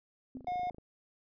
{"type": "tone with exponential decay", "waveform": "sine", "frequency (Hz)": 256.9, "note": "C4", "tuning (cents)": -32, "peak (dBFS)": -37, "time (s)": [0.35, 0.52], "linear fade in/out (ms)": 2, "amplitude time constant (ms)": 35}
{"type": "click train", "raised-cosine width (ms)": 2, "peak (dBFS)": -37, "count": 12, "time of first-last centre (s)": [0.37, 0.784], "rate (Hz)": 26.6}
{"type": "tone", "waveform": "triangle", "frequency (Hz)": 720, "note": "F#5", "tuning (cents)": -47, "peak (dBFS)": -30, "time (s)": [0.47, 0.7], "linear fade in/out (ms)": 2}
{"effects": ["resampled to 11025 Hz"]}